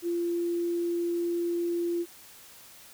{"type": "tone", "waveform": "sine", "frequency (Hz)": 344, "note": "F4", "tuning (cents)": -26, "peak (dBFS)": -26, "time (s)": [0.02, 2.06], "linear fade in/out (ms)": 50, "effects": ["white hiss -51 dBFS RMS until 2.93 s"]}